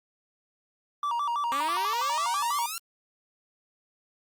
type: tone with vibrato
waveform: triangle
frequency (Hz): 1046.5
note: C6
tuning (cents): 0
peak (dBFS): -24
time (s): 1.03-2.66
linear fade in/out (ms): 2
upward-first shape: square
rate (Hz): 6.1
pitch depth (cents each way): 180
type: exponential sweep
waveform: 5% pulse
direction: up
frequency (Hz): 261.3 to 1396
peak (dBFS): -21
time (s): 1.52-2.78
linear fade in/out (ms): 0
effects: Opus 48 kbps